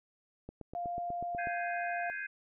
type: click train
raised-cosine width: 2 ms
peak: -30 dBFS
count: 9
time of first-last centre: 0.49-1.472 s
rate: 8.15 Hz
type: tone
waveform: sine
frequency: 698.5 Hz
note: F5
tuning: in tune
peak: -34 dBFS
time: 0.75-2.1 s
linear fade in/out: 0 ms
type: chord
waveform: sine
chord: Ab major seventh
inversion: third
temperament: equal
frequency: 1568 / 1661.2 / 2093 / 2489 Hz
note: G6 / Ab6 / C7 / Eb7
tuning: 0 / 0 / 0 / 0 cents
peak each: -40 / -41 / -46 / -44 dBFS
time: 1.38-2.27 s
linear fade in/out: 10 ms
effects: none